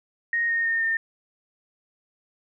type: tone with pitch steps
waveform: sine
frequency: 1864.7 / 1847.5 / 1830.5 / 1813.7 Hz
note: A#6 / A#6 / A#6 / A#6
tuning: 0 / -16 / -32 / -48 cents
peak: -21 dBFS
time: 0.33-0.97 s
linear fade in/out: 2 ms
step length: 160 ms
effects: none